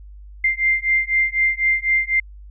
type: beating tone pair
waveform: sine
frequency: 2093 / 2097 Hz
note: C7 / C7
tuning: 0 / +3 cents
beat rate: 4 Hz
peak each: -19 dBFS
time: 0.44-2.2 s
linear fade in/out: 5 ms
effects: added 50 Hz sine -37 dBFS peak until 2.5 s